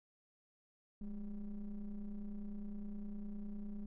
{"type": "ring-modulated tone", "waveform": "triangle", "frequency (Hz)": 96.1, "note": "G2", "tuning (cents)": -34, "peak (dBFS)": -36, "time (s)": [1.01, 3.86], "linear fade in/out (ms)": 5, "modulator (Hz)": 111, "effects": []}